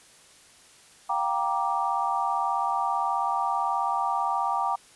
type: chord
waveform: sine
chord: G minor seventh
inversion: third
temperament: just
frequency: 705.6 / 784 / 940.8 / 1176 Hz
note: F5 / G5 / Bb5 / D6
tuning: +18 / 0 / +16 / +2 cents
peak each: -33 / -28 / -28 / -29 dBFS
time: 1.09-4.76 s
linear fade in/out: 10 ms
effects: white hiss -54 dBFS RMS until 4.95 s + resampled to 24000 Hz

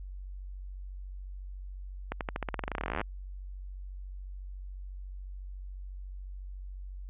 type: accelerating click train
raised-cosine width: 0.5 ms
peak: -17 dBFS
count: 27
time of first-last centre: 2.12-3.014 s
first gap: 88 ms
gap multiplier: 0.91
effects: added 47 Hz sine -39 dBFS peak until 7.09 s + resampled to 8000 Hz

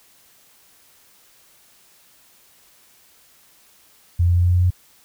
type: tone with pitch steps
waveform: sine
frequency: 86.8 / 87.45 / 88.11 / 88.78 / 89.45 / 90.12 Hz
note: F2 / F2 / F2 / F2 / F2 / F#2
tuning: -10 / +3 / +16 / +29 / +42 / -45 cents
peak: -13 dBFS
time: 4.19-4.706 s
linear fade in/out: 10 ms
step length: 86 ms
effects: white hiss -54 dBFS RMS until 5.04 s

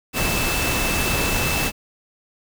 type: tone in noise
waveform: sine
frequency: 2639 Hz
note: E7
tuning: 1 cent sharp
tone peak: -26 dBFS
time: 0.13-1.72 s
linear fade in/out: 50 ms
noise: pink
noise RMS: -22 dBFS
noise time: 0.13-1.72 s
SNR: -7 dB
effects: none

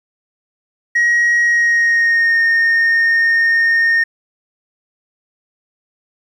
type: tone with pitch glide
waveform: sine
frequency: 1896 to 1836.7 Hz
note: A#6 to A#6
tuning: +29 to -26 cents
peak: -8 dBFS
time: 0.95-4.04 s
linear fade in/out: 10 ms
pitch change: -55 cents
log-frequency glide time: 1.42-2.4 s
effects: tanh soft clip ceiling -9 dBFS + 8-bit

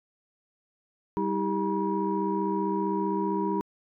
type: tone cluster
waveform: sine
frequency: 195.8 / 322.3 / 397.7 / 962 Hz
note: G3 / E4 / G4 / B5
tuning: -2 / -39 / +25 / -46 cents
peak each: -30 dBFS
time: 1.17-3.61 s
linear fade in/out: 0 ms
effects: tanh soft clip ceiling -15 dBFS

